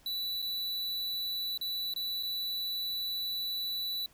square tone with dropouts, 3956 Hz, B7, 2 cents sharp, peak -33 dBFS, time 0.06-4.06 s, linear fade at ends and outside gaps 2 ms, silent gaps 0.419-0.424 / 1.576-1.612 / 1.938-1.961 / 2.227-2.232 s, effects pink hiss -62 dBFS RMS until 4.13 s

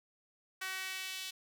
sawtooth tone with high-pass filter sweep, 377.3 Hz, F#4, 34 cents sharp, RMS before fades -41 dBFS, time 0.61-1.31 s, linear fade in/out 10 ms, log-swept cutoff 1600 to 3300 Hz, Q 1.7, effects none

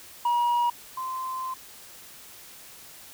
sine tone pair in turn, 957 / 1038 Hz, A#5 / C6, +45 / -14 cents, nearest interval minor second, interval 141 cents, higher second, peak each -18 / -29 dBFS, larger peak first, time 0.25-0.7 / 0.97-1.54 s, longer second, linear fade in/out 5 ms, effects tanh soft clip ceiling -20 dBFS + white hiss -47 dBFS RMS until 3.13 s

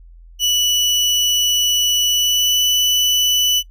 30% pulse tone with pitch glide, 2955 to 2977 Hz, F#7 to F#7, -3 to +10 cents, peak -11 dBFS, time 0.39-3.63 s, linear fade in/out 50 ms, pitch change +13 cents, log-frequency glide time 2.06-2.62 s, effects noise-tail reverb RT60 0.1 s tail -20 dB re dry + added 42 Hz sine -39 dBFS peak until 3.7 s

